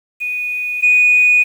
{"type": "tone pair in turn", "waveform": "sine", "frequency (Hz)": [2474, 2474], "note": ["D#7", "D#7"], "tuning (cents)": [-10, -10], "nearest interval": "unison", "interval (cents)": 0, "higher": "neither", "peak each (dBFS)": [-18, -7], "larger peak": "second", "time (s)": [[0.2, 0.82], [0.82, 1.44]], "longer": "neither", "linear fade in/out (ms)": 20, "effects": ["tanh soft clip ceiling -3 dBFS", "7-bit"]}